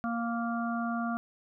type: harmonic tone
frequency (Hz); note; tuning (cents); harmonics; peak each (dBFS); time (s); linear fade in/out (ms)
233.1; A#3; 0; 1 / 3 / 5 / 6; -31 / -36 / -38 / -39; 0.04-1.17; 0
effects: none